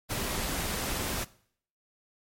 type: noise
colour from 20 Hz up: pink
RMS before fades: -32 dBFS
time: 0.09-1.25 s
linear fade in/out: 20 ms
effects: noise-tail reverb RT60 0.6 s tail -20 dB re dry + MP3 64 kbps